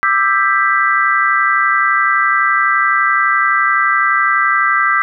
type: chord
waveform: sine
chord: E minor seventh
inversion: third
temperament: just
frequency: 1186.7 / 1318.5 / 1582.2 / 1977.8 Hz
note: D6 / E6 / G6 / B6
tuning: +18 / 0 / +16 / +2 cents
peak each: -16 dBFS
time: 0.03-5.02 s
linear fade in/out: 0 ms
effects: none